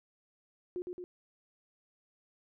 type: tone with echo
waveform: sine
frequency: 358.7 Hz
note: F4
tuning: 46 cents sharp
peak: -34 dBFS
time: 0.76-0.82 s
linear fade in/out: 0 ms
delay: 110 ms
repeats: 2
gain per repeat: -3 dB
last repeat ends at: 1.04 s
effects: none